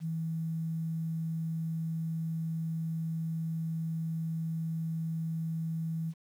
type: tone with quantisation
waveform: sine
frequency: 162.4 Hz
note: E3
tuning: 26 cents flat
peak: -31 dBFS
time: 0-6.14 s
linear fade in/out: 50 ms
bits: 10
effects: none